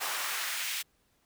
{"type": "noise with high-pass filter sweep", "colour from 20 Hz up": "pink", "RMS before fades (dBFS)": -34, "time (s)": [0, 0.83], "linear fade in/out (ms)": 20, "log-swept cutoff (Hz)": [870, 2500], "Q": 1.2, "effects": ["pink hiss -71 dBFS RMS until 1.25 s"]}